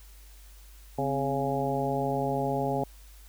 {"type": "harmonic tone with a mistuned harmonic", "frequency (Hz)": 138.59, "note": "C#3", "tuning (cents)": 0, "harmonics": [1, 2, 3, 4, 5, 6], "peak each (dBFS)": [-33, -33, -33, -33, -33, -33], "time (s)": [0.98, 2.84], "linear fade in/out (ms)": 5, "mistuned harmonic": 2, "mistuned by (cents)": -83, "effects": ["added 50 Hz sine -48 dBFS peak until 3.28 s", "white hiss -57 dBFS RMS until 3.28 s"]}